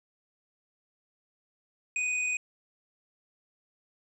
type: tone with amplitude modulation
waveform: square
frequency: 2489 Hz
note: D#7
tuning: in tune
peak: -27 dBFS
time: 1.96-2.37 s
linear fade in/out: 2 ms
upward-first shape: sine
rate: 41.5 Hz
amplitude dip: 25%
effects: resampled to 24000 Hz